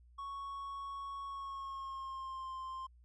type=tone with pitch glide; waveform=triangle; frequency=1108.7 to 1049.5 Hz; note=C#6 to C6; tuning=0 to +5 cents; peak=-39 dBFS; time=0.18-2.87 s; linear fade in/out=10 ms; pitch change=-95 cents; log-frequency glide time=1.26-2.51 s; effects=added 60 Hz sine -59 dBFS peak until 3.04 s + resampled to 22050 Hz